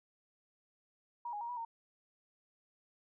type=tone with pitch steps; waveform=sine; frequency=953 / 829 / 941 / 974 / 919 Hz; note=A#5 / G#5 / A#5 / B5 / A#5; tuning=+38 / -3 / +16 / -24 / -25 cents; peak=-38 dBFS; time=1.25-1.65 s; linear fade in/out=5 ms; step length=80 ms; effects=none